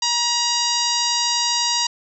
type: harmonic tone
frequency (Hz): 952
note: A#5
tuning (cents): +36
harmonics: 1 / 2 / 3 / 4 / 5 / 6 / 7 / 8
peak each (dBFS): -25 / -32 / -28 / -26 / -22 / -26 / -28 / -32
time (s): 0.02-1.87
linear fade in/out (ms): 5
effects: none